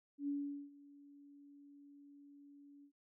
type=tone with ADSR envelope; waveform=sine; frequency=284.8 Hz; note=C#4; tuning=47 cents sharp; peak=-35 dBFS; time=0.18-2.92 s; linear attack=100 ms; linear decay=420 ms; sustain=-22 dB; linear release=82 ms; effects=none